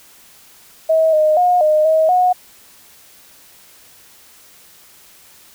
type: tone with pitch steps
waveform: sine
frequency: 641 / 617 / 718 / 614 / 635 / 728 Hz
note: E5 / D#5 / F5 / D#5 / D#5 / F#5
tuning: -49 / -15 / +48 / -23 / +35 / -28 cents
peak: -10 dBFS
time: 0.89-2.33 s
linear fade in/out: 10 ms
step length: 240 ms
effects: white hiss -46 dBFS RMS until 5.54 s